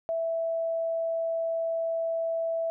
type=tone; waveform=sine; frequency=659.3 Hz; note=E5; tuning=in tune; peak=-26 dBFS; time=0.09-2.7 s; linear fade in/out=0 ms; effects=none